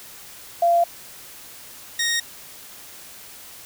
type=tone pair in turn; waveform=sine / 15% pulse; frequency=687 / 1865.1 Hz; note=F5 / A#6; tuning=-29 / 0 cents; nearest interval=octave + perfect fourth; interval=1729 cents; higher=second; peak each=-14 dBFS; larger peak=neither; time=0.62-0.84 / 1.99-2.2 s; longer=first; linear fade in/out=5 ms; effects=white hiss -42 dBFS RMS until 3.65 s